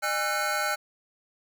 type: tone cluster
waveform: square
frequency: 605 / 816 / 1345 / 1498 / 2171 Hz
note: D#5 / G#5 / E6 / F#6 / C#7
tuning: -49 / -31 / +34 / +21 / -37 cents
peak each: -34 / -33 / -32 / -31 / -36 dBFS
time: 0.02-0.76 s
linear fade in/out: 20 ms
effects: none